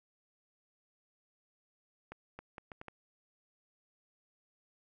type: accelerating click train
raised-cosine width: 0.5 ms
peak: -30 dBFS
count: 6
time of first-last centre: 2.12-2.883 s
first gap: 270 ms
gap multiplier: 0.71
effects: none